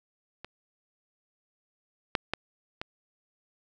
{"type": "clicks", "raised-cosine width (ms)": 0.3, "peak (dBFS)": [-24, -8, -12, -18], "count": 4, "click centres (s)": [0.446, 2.152, 2.336, 2.815], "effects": []}